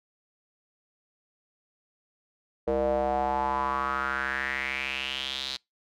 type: tone with band-pass filter sweep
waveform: square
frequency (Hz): 66.6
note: C2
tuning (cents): +31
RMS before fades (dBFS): -29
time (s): 2.67-5.57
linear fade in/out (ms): 10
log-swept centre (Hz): 510 to 4100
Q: 5.2
effects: noise-tail reverb RT60 0.2 s tail -26 dB re dry